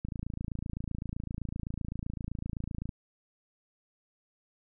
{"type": "click train", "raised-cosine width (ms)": 5, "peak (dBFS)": -23, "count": 80, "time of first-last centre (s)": [0.05, 2.892], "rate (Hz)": 27.8, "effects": []}